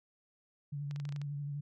sine tone with vibrato, 143.7 Hz, D3, 37 cents flat, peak -36 dBFS, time 0.72-1.61 s, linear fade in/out 10 ms, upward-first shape triangle, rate 12 Hz, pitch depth 40 cents each way
clicks, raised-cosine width 0.2 ms, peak -32 dBFS, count 8, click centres 0.911 / 0.961 / 1 / 1.053 / 1.091 / 1.124 / 1.162 / 1.216 s
effects none

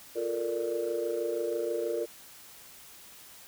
sine chord, Bb major seventh, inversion second, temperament equal, 349.2 / 440 / 466.2 / 587.3 Hz, F4 / A4 / Bb4 / D5, 0 / 0 / 0 / 0 cents, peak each -34 / -36 / -31 / -35 dBFS, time 0.15-2.06 s, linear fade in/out 20 ms, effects tanh soft clip ceiling -21 dBFS + white hiss -51 dBFS RMS until 3.47 s

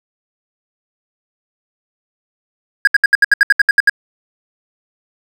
triangle tone bursts, 1636 Hz, G#6, 26 cents flat, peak -3 dBFS, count 12, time 2.85-3.896 s, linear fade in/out 2 ms, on 23 ms, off 70 ms, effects none

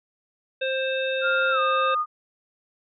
harmonic tone, 527 Hz, C5, 12 cents sharp, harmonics 1 / 3 / 5 / 7, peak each -25 / -31 / -31 / -33 dBFS, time 0.61-1.95 s, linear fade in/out 10 ms
sine tone with pitch glide, 1400 to 1225.8 Hz, F6 to D#6, +4 to -26 cents, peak -21 dBFS, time 1.21-2.06 s, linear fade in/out 50 ms, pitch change -230 cents, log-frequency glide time 1.51-1.6 s
effects none

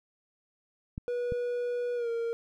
clicks, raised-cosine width 5 ms, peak -23 dBFS, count 2, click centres 0.979 / 1.322 s
triangle tone with pitch glide, 486 to 463.8 Hz, B4 to A#4, -28 to -9 cents, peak -27 dBFS, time 1.08-2.33 s, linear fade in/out 0 ms, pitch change -81 cents, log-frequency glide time 1.95-2.09 s
effects none

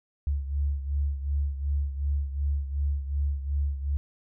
sine beating tone pair, 70.4 / 73.1 Hz, C#2 / D2, +27 / -7 cents, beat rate 2.7 Hz, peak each -26 / -32 dBFS, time 0.27-3.97 s, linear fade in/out 0 ms, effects none

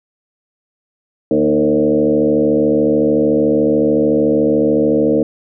sine tone with frequency modulation, 384.9 Hz, G4, 32 cents flat, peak -10 dBFS, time 1.31-5.23 s, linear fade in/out 2 ms, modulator 73.7 Hz, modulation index 2.3, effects none

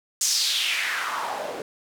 white noise with band-pass filter sweep, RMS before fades -26 dBFS, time 0.21-1.62 s, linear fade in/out 2 ms, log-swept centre 6800 to 440 Hz, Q 3, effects none

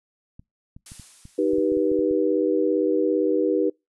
clicks, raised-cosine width 5 ms, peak -30 dBFS, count 12, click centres 0.395 / 0.765 / 0.919 / 0.997 / 1.254 / 1.534 / 1.583 / 1.72 / 1.771 / 1.917 / 1.991 / 2.111 s
blue noise with exponential decay, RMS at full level -39 dBFS, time 0.86-2.24 s, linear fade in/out 2 ms, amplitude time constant 300 ms
sine chord, Eb augmented, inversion none, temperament just, 311.1 / 388.9 / 486.1 Hz, Eb4 / G4 / B4, 0 / -14 / -28 cents, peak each -23 dBFS, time 1.38-3.7 s, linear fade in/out 10 ms
effects noise-tail reverb RT60 0.2 s tail -25 dB re dry + resampled to 24000 Hz

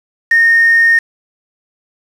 sine tone with quantisation, 1840 Hz, A#6, 23 cents flat, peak -6 dBFS, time 0.31-0.99 s, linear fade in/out 5 ms, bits 4, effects low-pass 8000 Hz 12 dB/octave

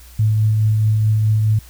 sine tone with tremolo, 108.2 Hz, A2, 29 cents flat, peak -11 dBFS, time 0.19-1.59 s, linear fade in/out 5 ms, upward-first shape triangle, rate 4.7 Hz, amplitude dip 25%, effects added 60 Hz sine -40 dBFS peak until 1.69 s + white hiss -46 dBFS RMS until 1.69 s

